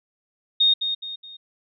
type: tone with echo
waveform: sine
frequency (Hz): 3700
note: A#7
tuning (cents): -14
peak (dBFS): -14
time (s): 0.6-0.74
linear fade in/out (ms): 10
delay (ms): 210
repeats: 3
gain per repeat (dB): -8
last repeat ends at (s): 1.37
effects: none